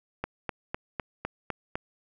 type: click train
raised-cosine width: 0.5 ms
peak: -15 dBFS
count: 7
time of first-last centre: 0.24-1.755 s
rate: 3.96 Hz
effects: none